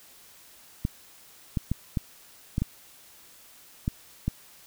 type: clicks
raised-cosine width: 5 ms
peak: -13 dBFS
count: 8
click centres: 0.851 / 1.572 / 1.716 / 1.972 / 2.581 / 2.62 / 3.879 / 4.28 s
effects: white hiss -53 dBFS RMS until 4.66 s